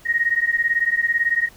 sine beating tone pair, 1864.7 / 1882.7 Hz, A#6 / A#6, 0 / +17 cents, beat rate 18 Hz, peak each -20 dBFS, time 0.05-1.49 s, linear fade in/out 20 ms, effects pink hiss -49 dBFS RMS until 1.56 s

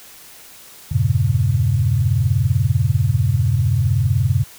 sine chord, E diminished seventh, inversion none, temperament equal with one note detuned, 82.41 / 98 / 118.03 / 138.59 Hz, E2 / G2 / Bb2 / Db3, 0 / 0 / +22 / 0 cents, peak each -24 / -18 / -18 / -20 dBFS, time 0.91-4.44 s, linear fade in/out 10 ms, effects white hiss -42 dBFS RMS until 4.58 s

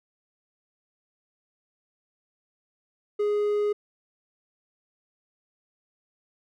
triangle tone, 415.3 Hz, G#4, in tune, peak -20 dBFS, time 3.19-3.73 s, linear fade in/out 10 ms, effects none

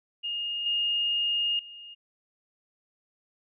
sine tone with level steps, 2841 Hz, F7, 29 cents sharp, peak -29 / -24 / -42 dBFS, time 0.23-1.95 s, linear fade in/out 20 ms, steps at 0.66 / 1.59 s, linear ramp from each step 2 ms, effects none

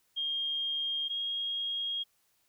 sine tone pair in turn, 3224 / 3265 Hz, G7 / G#7, +48 / -30 cents, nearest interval unison, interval 22 cents, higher second, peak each -30 / -31 dBFS, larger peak first, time 0.16-1.09 / 1.09-2.04 s, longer second, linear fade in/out 20 ms, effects white hiss -72 dBFS RMS until 2.48 s

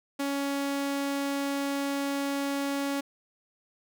sawtooth tone, 279.5 Hz, C#4, 14 cents sharp, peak -24 dBFS, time 0.19-3.01 s, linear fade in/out 10 ms, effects none

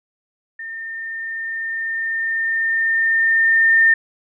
sine tone with level ramp, 1812 Hz, A#6, 50 cents flat, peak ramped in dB -28 to -9 dBFS, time 0.59-3.94 s, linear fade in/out 5 ms, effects none

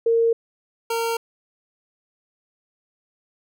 sine / 25% pulse tone pair in turn, 460 / 460 Hz, A#4 / A#4, -23 / -23 cents, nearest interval unison, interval 0 cents, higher neither, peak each -15 / -18 dBFS, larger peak first, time 0.06-0.33 / 0.9-1.17 s, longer neither, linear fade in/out 5 ms, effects none

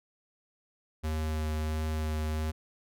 square tone with vibrato, 77.78 Hz, D#2, in tune, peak -30 dBFS, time 1.03-2.52 s, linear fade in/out 20 ms, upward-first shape sine, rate 1.5 Hz, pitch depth 10 cents each way, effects none

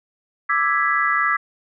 sine chord, E dominant seventh, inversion third, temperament equal, 1174.7 / 1318.5 / 1661.2 / 1975.5 Hz, D6 / E6 / G#6 / B6, 0 / 0 / 0 / 0 cents, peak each -22 dBFS, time 0.49-1.37 s, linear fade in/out 10 ms, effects none

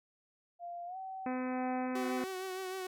sine tone with pitch glide, 695 to 762.3 Hz, F5 to G5, -9 to -49 cents, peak -40 dBFS, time 0.59-1.9 s, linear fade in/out 50 ms, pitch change +160 cents, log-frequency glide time 0.86-0.97 s
harmonic tone, 254.7 Hz, C4, 46 cents flat, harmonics 1 / 2 / 3 / 4 / 5 / 6 / 7 / 8 / 9 / 10, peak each -35 / -41 / -45 / -47 / -49 / -51 / -52 / -53 / -54 / -55 dBFS, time 1.26-2.24 s, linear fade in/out 2 ms
sawtooth tone with vibrato, 375.3 Hz, F#4, 25 cents sharp, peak -34 dBFS, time 1.95-2.87 s, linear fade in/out 5 ms, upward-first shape triangle, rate 6.5 Hz, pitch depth 40 cents each way
effects none

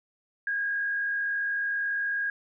sine tone with frequency modulation, 1633 Hz, G#6, 30 cents flat, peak -26 dBFS, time 0.47-2.3 s, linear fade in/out 2 ms, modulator 58.2 Hz, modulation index 0.5, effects none

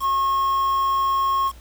triangle tone with quantisation, 1085 Hz, C#6, 37 cents flat, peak -16 dBFS, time 0-1.52 s, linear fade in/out 50 ms, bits 6, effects added 60 Hz sine -42 dBFS peak until 1.6 s + pink hiss -51 dBFS RMS until 1.6 s

